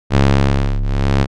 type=ring-modulated tone; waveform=sawtooth; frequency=68.7 Hz; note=C#2; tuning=15 cents flat; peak=-4 dBFS; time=0.1-1.27 s; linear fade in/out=50 ms; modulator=34.7 Hz; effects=low-pass 5000 Hz 12 dB/octave